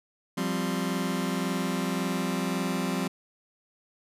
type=chord; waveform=sawtooth; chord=F suspended second; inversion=none; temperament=just; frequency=174.61 / 196.44 / 261.9 Hz; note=F3 / G3 / C4; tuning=0 / +4 / +2 cents; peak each=-27 dBFS; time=0.37-3.08 s; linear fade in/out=10 ms; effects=resampled to 32000 Hz